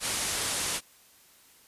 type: low-pass noise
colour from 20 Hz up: white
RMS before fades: -31 dBFS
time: 0-0.81 s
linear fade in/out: 50 ms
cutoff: 11000 Hz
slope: 48 dB/octave
effects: white hiss -58 dBFS RMS until 1.67 s + resampled to 32000 Hz